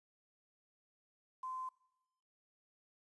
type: tone with quantisation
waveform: sine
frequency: 1032 Hz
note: C6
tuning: 24 cents flat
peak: -40 dBFS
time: 1.43-1.69 s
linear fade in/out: 5 ms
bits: 11
effects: noise-tail reverb RT60 1.0 s tail -22 dB re dry + resampled to 24000 Hz